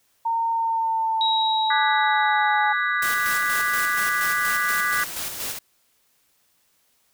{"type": "tone with pitch glide", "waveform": "sine", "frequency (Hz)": [916, 844.8], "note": ["A#5", "G#5"], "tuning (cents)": [-31, 29], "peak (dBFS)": -20, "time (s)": [0.25, 2.73], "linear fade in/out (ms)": 10, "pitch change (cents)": -140, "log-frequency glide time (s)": [0.5, 2.51]}
{"type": "tone with exponential decay", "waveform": "sine", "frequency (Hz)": 3831, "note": "A#7", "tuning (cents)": 47, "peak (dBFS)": -20, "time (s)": [1.21, 4.8], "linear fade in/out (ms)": 1, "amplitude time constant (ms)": 780}
{"type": "chord", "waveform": "sine", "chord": "G# half-diminished seventh", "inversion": "second", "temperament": "equal with one note detuned", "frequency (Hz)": [1188.3, 1480, 1661.2, 1975.5], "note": ["D6", "F#6", "G#6", "B6"], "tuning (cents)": [20, 0, 0, 0], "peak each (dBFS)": -26, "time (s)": [1.7, 5.04], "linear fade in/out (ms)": 5}
{"type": "noise with tremolo", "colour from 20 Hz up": "white", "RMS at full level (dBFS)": -29, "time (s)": [3.02, 5.59], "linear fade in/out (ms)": 5, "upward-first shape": "square", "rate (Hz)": 4.2, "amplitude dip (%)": 40}
{"effects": ["white hiss -65 dBFS RMS until 7.13 s"]}